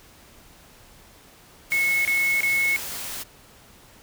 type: noise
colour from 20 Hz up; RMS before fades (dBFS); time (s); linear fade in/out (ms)
white; -33; 1.7-3.24; 20
type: tone bursts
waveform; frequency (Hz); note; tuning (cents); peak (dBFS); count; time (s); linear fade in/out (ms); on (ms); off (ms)
sine; 2189; C#7; -22; -19; 3; 1.72-2.762; 0; 330; 26
effects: pink hiss -51 dBFS RMS until 4.02 s